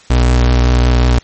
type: tone with vibrato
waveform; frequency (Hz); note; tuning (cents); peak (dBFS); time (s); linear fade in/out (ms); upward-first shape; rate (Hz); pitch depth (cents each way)
35% pulse; 61.3; B1; -12; -6; 0.1-1.19; 5; triangle; 5.4; 28
effects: white hiss -43 dBFS RMS until 1.23 s + MP3 32 kbps